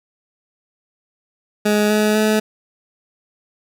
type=tone with pitch steps; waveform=20% pulse; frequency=209.6 / 212.4 / 215.2 Hz; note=G#3 / G#3 / A3; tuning=+16 / +39 / -38 cents; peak=-9 dBFS; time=1.65-2.4 s; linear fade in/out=10 ms; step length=250 ms; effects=none